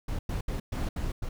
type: noise bursts at uneven times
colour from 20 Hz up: brown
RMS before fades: -31 dBFS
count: 6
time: 0.08-0.19 / 0.29-0.41 / 0.48-0.6 / 0.72-0.89 / 0.96-1.12 / 1.22-1.29 s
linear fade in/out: 5 ms
effects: none